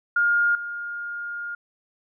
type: tone with level steps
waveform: sine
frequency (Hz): 1416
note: F6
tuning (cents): +23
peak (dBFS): -17 / -29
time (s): 0.16-1.55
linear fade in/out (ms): 5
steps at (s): 0.55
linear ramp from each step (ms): 2
effects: none